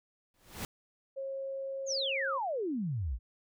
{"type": "noise with exponential growth", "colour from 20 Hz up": "pink", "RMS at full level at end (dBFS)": -35, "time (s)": [0.34, 0.65], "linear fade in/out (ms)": 1, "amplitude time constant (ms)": 66}
{"type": "tone", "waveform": "sine", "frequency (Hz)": 541, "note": "C#5", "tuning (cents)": -42, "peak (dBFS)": -35, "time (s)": [1.16, 2.39], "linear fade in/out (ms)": 20}
{"type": "exponential sweep", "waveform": "sine", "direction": "down", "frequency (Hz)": [6910, 51.2], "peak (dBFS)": -31, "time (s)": [1.86, 3.19], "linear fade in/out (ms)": 50}
{"effects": []}